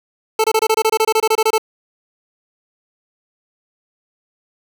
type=tone bursts; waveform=25% pulse; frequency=440 Hz; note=A4; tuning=in tune; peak=-8 dBFS; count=16; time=0.39-1.581 s; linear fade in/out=5 ms; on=51 ms; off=25 ms; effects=none

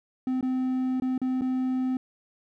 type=tone with dropouts; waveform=triangle; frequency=257.4 Hz; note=C4; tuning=28 cents flat; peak=-22 dBFS; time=0.27-1.97 s; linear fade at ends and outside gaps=2 ms; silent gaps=0.41-0.427 / 1-1.021 / 1.179-1.216 / 1.411-1.418 s; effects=none

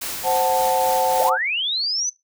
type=noise with tremolo; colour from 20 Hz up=white; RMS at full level=-28 dBFS; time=0.01-1.3 s; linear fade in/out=10 ms; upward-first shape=sine; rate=3.6 Hz; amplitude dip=25%
type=chord; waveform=sine; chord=F# diminished; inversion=second; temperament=equal; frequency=523.3 / 740 / 880 Hz; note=C5 / F#5 / A5; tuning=0 / 0 / 0 cents; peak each=-22 / -20 / -21 dBFS; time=0.23-1.38 s; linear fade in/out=50 ms
type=linear sweep; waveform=sine; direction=up; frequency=440 to 6170 Hz; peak=-20 dBFS; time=1.19-2.1 s; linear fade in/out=10 ms
effects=noise-tail reverb RT60 0.2 s tail -20 dB re dry

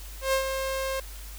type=tone with ADSR envelope; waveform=sawtooth; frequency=533 Hz; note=C5; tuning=32 cents sharp; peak=-17 dBFS; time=0.21-1 s; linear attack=120 ms; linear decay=97 ms; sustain=-7 dB; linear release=4 ms; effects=added 50 Hz sine -39 dBFS peak until 1.38 s + white hiss -46 dBFS RMS until 1.38 s

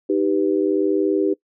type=chord; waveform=sine; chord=Eb augmented; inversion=none; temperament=equal; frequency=311.1 / 392 / 493.9 Hz; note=Eb4 / G4 / B4; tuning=0 / 0 / 0 cents; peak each=-20 / -19 / -25 dBFS; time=0.09-1.34 s; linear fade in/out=10 ms; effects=noise-tail reverb RT60 0.1 s tail -23 dB re dry

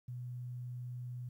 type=tone; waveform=sine; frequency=123.47 Hz; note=B2; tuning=in tune; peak=-40 dBFS; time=0.08-1.29 s; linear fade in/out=5 ms; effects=12-bit

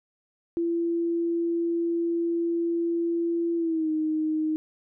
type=tone with pitch glide; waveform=sine; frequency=338.1 to 311.8 Hz; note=E4 to D#4; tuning=+44 to +4 cents; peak=-23 dBFS; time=0.57-4.56 s; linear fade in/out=0 ms; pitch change=-140 cents; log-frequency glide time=3.56-3.9 s; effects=none

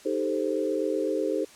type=chord; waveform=sine; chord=A half-diminished seventh; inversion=second; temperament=equal; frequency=311.1 / 392 / 440 / 523.3 Hz; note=Eb4 / G4 / A4 / C5; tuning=0 / 0 / 0 / 0 cents; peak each=-30 dBFS; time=0.05-1.45 s; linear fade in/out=10 ms; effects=white hiss -51 dBFS RMS until 1.55 s + low-pass 9000 Hz 12 dB/octave

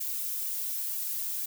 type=noise with flanger; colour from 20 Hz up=violet; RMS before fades=-33 dBFS; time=0-1.46 s; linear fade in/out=10 ms; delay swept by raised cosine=1.7 to 4.9 ms; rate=2.1 Hz; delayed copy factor=+0.9; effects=none

